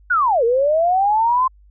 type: linear two-way sweep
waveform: sine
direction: down then up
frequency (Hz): 1510 to 448.9 to 1052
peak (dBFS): -13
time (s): 0.1-1.48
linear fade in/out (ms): 10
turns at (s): 0.44
effects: added 50 Hz sine -46 dBFS peak until 1.7 s